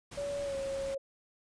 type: noise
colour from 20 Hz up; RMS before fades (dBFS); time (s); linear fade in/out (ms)
pink; -46; 0.11-0.95; 10
type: tone with pitch glide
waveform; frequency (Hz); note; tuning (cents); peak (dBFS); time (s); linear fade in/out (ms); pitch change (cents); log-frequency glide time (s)
sine; 569 to 546.5; C#5 to C#5; +45 to -25; -33; 0.17-0.98; 10; -70; 0.44-0.55
effects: resampled to 22050 Hz